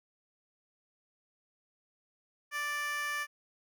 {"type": "tone with high-pass filter", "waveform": "15% pulse", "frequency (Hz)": 587.3, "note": "D5", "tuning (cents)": 0, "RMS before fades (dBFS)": -35, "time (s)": [2.51, 3.27], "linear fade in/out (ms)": 50, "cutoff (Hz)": 1500, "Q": 2.2, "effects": []}